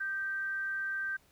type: tone with frequency modulation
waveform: sine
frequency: 1563 Hz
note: G6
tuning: 6 cents flat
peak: -32 dBFS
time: 0-1.17 s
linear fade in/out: 10 ms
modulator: 339 Hz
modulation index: 0.22
effects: pink hiss -66 dBFS RMS until 1.31 s